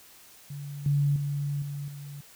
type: tone with level steps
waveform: sine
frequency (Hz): 143.1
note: D3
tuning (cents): -45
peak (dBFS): -35 / -21 / -27 / -32 / -38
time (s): 0.5-2.21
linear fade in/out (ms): 5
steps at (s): 0.86 / 1.16 / 1.62 / 1.88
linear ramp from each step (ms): 2
effects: white hiss -53 dBFS RMS until 2.35 s